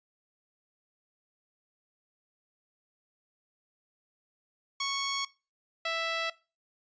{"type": "tone pair in turn", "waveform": "10% pulse", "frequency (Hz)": [1107, 660], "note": ["C#6", "E5"], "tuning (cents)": [-3, 2], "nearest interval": "major sixth", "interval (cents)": 895, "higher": "first", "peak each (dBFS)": -21, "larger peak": "neither", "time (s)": [[4.8, 5.25], [5.85, 6.3]], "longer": "neither", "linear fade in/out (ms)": 5, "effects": ["noise-tail reverb RT60 0.3 s tail -20 dB re dry", "resampled to 16000 Hz"]}